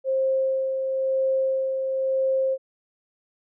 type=tone with tremolo; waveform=sine; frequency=530 Hz; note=C5; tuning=22 cents sharp; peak=-19 dBFS; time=0.04-2.58 s; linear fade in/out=50 ms; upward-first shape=sine; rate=0.99 Hz; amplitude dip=40%; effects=none